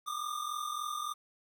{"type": "tone pair together", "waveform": "square", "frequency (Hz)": [1181, 1224.5], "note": ["D6", "D#6"], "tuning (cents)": [9, -28], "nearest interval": "minor second", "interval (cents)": 63, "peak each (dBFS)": [-39, -38], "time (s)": [0.06, 1.14], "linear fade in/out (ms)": 20, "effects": ["11-bit"]}